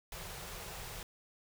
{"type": "band-stop noise", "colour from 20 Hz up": "pink", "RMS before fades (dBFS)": -45, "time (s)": [0.12, 1.03], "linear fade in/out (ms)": 2, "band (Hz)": [190, 370], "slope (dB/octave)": 48, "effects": []}